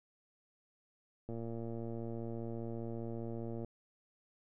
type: click train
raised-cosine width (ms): 2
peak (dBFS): -30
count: 272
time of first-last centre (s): 1.29-3.647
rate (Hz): 115
effects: none